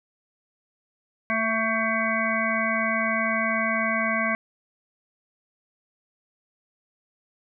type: harmonic tone with a mistuned harmonic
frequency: 224 Hz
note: A3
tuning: 31 cents sharp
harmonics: 1 / 3 / 5 / 7 / 9 / 10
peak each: -29 / -29 / -29 / -29 / -29 / -29 dBFS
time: 1.3-4.35 s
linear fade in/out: 0 ms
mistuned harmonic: 3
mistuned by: -23 cents
effects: none